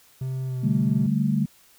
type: tone with pitch glide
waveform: triangle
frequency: 130.81 to 127.53 Hz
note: C3 to C3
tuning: 0 to -44 cents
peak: -24 dBFS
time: 0.21-1.07 s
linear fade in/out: 5 ms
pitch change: -44 cents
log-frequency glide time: 0.46-0.58 s
type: chord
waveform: sine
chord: D suspended fourth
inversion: none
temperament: equal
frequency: 146.83 / 196 / 220 Hz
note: D3 / G3 / A3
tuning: 0 / 0 / 0 cents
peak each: -24 dBFS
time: 0.63-1.46 s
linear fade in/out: 10 ms
effects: white hiss -56 dBFS RMS until 1.78 s